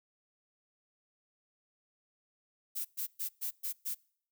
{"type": "noise bursts", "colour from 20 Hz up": "violet", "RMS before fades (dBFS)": -36, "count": 6, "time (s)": [2.75, 3.95], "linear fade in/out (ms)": 20, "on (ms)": 100, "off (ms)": 120, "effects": ["noise-tail reverb RT60 0.6 s tail -26 dB re dry"]}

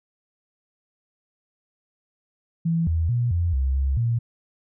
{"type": "tone with pitch steps", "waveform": "sine", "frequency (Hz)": [165.8, 81.9, 120.5, 85.9, 66.4, 67.8, 117], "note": ["E3", "E2", "B2", "F2", "C2", "C#2", "A#2"], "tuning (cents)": [10, -11, -42, -28, 26, -38, 7], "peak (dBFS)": -19, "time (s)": [2.65, 4.19], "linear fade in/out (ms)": 10, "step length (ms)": 220, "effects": []}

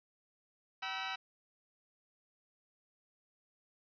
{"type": "tone cluster", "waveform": "15% pulse", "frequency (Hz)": [765, 966, 1310], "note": ["G5", "B5", "E6"], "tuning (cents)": [-42, -39, -11], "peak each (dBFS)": [-34, -37, -35], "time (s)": [0.82, 1.16], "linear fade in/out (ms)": 10, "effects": ["resampled to 11025 Hz", "10-bit"]}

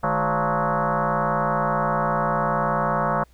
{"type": "tone with frequency modulation", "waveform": "sine", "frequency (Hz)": 211.3, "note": "G#3", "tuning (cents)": 30, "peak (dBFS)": -19, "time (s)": [0.03, 3.24], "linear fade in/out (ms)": 10, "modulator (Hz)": 181, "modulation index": 6.6, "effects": ["added 60 Hz sine -53 dBFS peak until 3.33 s", "pink hiss -61 dBFS RMS until 3.33 s"]}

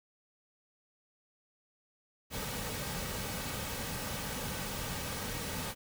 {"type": "noise with comb filter", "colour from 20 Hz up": "pink", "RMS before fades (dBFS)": -38, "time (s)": [2.3, 5.75], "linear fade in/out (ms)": 50, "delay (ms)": 2.9, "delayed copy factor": -0.5, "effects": []}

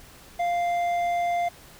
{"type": "tone with hard clipping", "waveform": "triangle", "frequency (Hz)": 697, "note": "F5", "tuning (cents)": -4, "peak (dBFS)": -24, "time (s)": [0.39, 1.49], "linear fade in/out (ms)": 10, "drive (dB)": 10, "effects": ["pink hiss -49 dBFS RMS until 1.79 s"]}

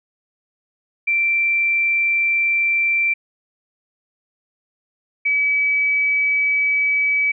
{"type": "tone pair in turn", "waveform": "sine", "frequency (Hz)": [2349, 2287], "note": ["D7", "D7"], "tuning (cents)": [0, -47], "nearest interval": "unison", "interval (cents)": 47, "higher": "first", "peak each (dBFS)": -15, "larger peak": "neither", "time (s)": [[1.07, 3.14], [5.25, 7.32]], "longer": "neither", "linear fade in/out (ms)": 10, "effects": []}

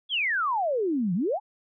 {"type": "exponential two-way sweep", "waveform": "sine", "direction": "down then up", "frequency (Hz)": [3465, 165.9, 906], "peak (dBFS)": -23, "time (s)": [0.09, 1.4], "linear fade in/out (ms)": 50, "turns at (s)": 1.14, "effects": []}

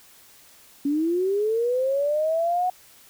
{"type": "linear sweep", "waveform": "sine", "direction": "up", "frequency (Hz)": [277, 739], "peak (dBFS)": -20, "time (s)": [0.85, 2.7], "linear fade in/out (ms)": 5, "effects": ["white hiss -52 dBFS RMS until 3.09 s"]}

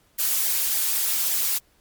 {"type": "noise with flanger", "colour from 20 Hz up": "blue", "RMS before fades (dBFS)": -23, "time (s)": [0.18, 1.59], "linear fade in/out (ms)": 20, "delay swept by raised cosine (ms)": [0.72, 5.72], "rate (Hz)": 3.5, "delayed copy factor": -0.95, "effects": ["pink hiss -62 dBFS RMS until 1.8 s", "MP3 96 kbps"]}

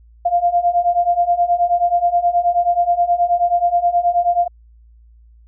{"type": "beating tone pair", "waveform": "sine", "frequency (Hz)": [693, 702.4], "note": ["F5", "F5"], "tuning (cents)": [-14, 10], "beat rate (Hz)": 9.4, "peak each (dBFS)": [-17, -15], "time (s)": [0.25, 4.48], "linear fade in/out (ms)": 10, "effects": ["added 57 Hz sine -44 dBFS peak until 5.47 s"]}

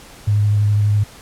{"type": "tone with vibrato", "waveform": "sine", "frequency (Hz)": 103.83, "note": "G#2", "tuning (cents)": 0, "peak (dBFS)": -12, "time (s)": [0.27, 1.04], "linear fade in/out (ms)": 10, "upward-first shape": "sine", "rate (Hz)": 12, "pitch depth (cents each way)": 16, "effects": ["pink hiss -41 dBFS RMS until 1.21 s", "low-pass 12000 Hz 12 dB/octave"]}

